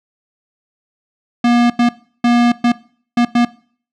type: tone bursts at uneven times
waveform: square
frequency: 239.2 Hz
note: A#3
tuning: 45 cents sharp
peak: -10 dBFS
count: 6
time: 1.44-1.7 / 1.79-1.89 / 2.24-2.52 / 2.64-2.72 / 3.17-3.25 / 3.35-3.45 s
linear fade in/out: 5 ms
effects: noise-tail reverb RT60 0.5 s tail -21 dB re dry + low-pass 4000 Hz 12 dB/octave